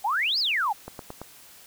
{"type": "exponential two-way sweep", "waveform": "sine", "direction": "up then down", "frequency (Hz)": [758, 5270, 758], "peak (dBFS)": -22, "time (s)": [0.04, 0.73], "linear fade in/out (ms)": 10, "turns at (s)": 0.39}
{"type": "click train", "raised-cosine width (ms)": 1, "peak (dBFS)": -22, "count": 4, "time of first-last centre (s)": [0.88, 1.216], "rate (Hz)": 8.93}
{"effects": ["white hiss -50 dBFS RMS until 1.66 s"]}